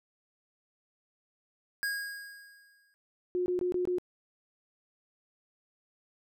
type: tone with exponential decay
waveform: square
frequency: 1637 Hz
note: G#6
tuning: 25 cents flat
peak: -29 dBFS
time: 1.83-2.94 s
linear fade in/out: 0 ms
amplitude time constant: 240 ms
type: tone bursts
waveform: sine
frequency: 360 Hz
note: F#4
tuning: 47 cents flat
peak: -27 dBFS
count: 5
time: 3.35-3.984 s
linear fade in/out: 0 ms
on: 110 ms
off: 21 ms
effects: none